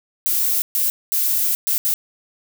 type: noise bursts at uneven times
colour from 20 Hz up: violet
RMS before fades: -19 dBFS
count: 5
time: 0.26-0.62 / 0.75-0.9 / 1.12-1.55 / 1.67-1.78 / 1.85-1.94 s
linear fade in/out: 0 ms
effects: none